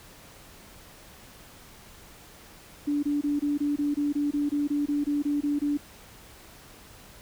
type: tone bursts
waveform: sine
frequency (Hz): 290.6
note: D4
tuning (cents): -18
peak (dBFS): -23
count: 16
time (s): 2.87-5.775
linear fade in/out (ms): 10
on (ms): 160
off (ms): 23
effects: pink hiss -50 dBFS RMS until 7.21 s

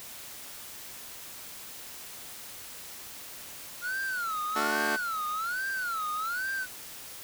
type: tone with vibrato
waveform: triangle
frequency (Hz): 1394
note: F6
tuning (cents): -4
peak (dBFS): -28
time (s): 3.81-6.67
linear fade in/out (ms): 50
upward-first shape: sine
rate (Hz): 1.2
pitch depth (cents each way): 220
type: chord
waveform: 10% pulse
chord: D major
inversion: second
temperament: just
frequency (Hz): 220.2 / 293.7 / 367.1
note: A3 / D4 / F#4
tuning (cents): +2 / 0 / -14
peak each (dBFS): -25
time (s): 4.55-4.97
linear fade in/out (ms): 20
effects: white hiss -44 dBFS RMS until 7.23 s

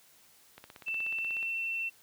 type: click train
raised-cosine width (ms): 0.3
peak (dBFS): -31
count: 15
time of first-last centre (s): 0.58-1.428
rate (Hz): 16.5
type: tone with pitch glide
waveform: sine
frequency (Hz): 2665 to 2694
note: E7 to E7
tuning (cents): +18 to +37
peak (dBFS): -31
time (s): 0.86-1.9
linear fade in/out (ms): 20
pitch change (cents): +19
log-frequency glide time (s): 1.08-1.41
effects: white hiss -61 dBFS RMS until 2.02 s + high-pass 60 Hz 12 dB/octave

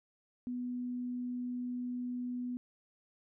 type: tone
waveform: sine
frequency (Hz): 246.9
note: B3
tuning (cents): 0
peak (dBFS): -35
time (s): 0.47-2.57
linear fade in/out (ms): 0
effects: none

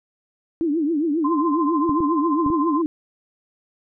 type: tone with vibrato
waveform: sine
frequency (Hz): 311.1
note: D#4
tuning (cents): 0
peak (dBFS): -18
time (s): 0.61-2.86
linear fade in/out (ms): 0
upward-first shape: triangle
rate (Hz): 7.4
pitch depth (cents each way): 200
type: tone with tremolo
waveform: sine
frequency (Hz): 1039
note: C6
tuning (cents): -12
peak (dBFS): -19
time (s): 1.24-2.82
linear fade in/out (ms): 10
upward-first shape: triangle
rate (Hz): 14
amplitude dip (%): 70
type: clicks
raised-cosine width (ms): 3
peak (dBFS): -17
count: 4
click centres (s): 1.894 / 2.005 / 2.463 / 2.502
effects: none

